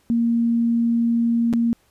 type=tone with dropouts; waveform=sine; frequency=233.1 Hz; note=A#3; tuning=in tune; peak=-16 dBFS; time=0.1-1.73 s; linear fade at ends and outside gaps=0 ms; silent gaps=1.529-1.536 s; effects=pink hiss -61 dBFS RMS until 1.9 s + resampled to 32000 Hz

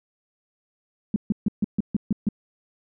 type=tone bursts; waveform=sine; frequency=207.7 Hz; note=G#3; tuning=in tune; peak=-17 dBFS; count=8; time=1.14-2.288 s; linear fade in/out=2 ms; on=21 ms; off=140 ms; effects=none

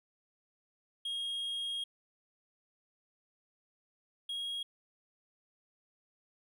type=tone pair in turn; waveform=triangle; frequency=3261 / 3284 Hz; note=G#7 / G#7; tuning=-32 / -20 cents; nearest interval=unison; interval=12 cents; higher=second; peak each=-33 / -34 dBFS; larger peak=first; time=1.05-1.84 / 4.29-4.63 s; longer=first; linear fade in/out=5 ms; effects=none

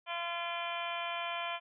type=harmonic tone; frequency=342.3 Hz; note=F4; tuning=35 cents flat; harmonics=2 / 3 / 4 / 5 / 6 / 7 / 8 / 9 / 10; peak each=-40 / -40 / -45 / -47 / -50 / -41 / -53 / -43 / -51 dBFS; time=0.06-1.6 s; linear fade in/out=50 ms; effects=none

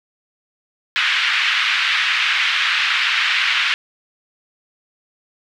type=band-pass noise; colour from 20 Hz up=white; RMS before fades=-18 dBFS; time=0.96-3.74 s; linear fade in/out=0 ms; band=1400 to 3200 Hz; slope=24 dB/octave; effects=none

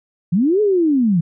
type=linear two-way sweep; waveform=sine; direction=up then down; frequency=155.56 to 432.6 to 155.56 Hz; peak=-12 dBFS; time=0.32-1.21 s; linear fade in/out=10 ms; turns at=0.61 s; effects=none

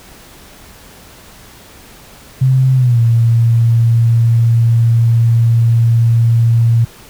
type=tone with pitch glide; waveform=sine; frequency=130.81 to 115.87 Hz; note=C3 to A#2; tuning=0 to -10 cents; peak=-7 dBFS; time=2.41-6.85 s; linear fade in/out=10 ms; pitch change=-210 cents; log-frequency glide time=2.75-3 s; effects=pink hiss -39 dBFS RMS until 7.09 s

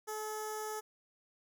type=tone with notch filter; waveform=10% pulse; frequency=430 Hz; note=A4; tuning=40 cents flat; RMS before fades=-40 dBFS; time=0.07-0.81 s; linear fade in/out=20 ms; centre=2500 Hz; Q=0.54; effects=none

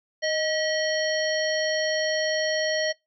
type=harmonic tone with a mistuned harmonic; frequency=622.3 Hz; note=D#5; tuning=in tune; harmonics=1 / 3 / 5 / 7 / 9; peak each=-25 / -28 / -34 / -33 / -34 dBFS; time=0.22-2.93 s; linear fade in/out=20 ms; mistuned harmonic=3; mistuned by=+52 cents; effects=noise-tail reverb RT60 0.2 s tail -24 dB re dry

